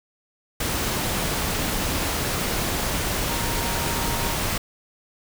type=tone in noise; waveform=sine; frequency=932.3 Hz; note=A#5; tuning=in tune; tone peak=-33 dBFS; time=3.29-4.34 s; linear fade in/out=5 ms; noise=pink; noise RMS=-25 dBFS; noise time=0.6-4.58 s; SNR=-11 dB; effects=none